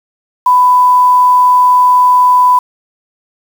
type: tone with quantisation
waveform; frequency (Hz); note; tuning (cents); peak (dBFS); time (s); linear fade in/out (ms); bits
sine; 996; B5; +14; -4; 0.46-2.59; 5; 5
effects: none